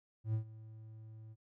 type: tone with ADSR envelope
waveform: triangle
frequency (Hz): 110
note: A2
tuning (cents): 0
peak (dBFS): -28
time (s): 0.24-1.36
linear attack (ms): 99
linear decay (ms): 100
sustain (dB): -19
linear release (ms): 42
effects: none